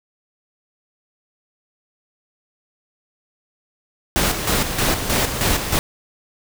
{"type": "noise with tremolo", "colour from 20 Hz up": "pink", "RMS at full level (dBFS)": -18, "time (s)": [4.16, 5.79], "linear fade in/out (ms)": 0, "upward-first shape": "square", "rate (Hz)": 3.2, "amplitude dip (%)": 55, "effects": []}